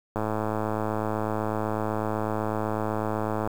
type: click train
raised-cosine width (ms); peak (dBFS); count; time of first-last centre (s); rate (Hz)
1; -14; 359; 0.16-3.475; 108
effects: 7-bit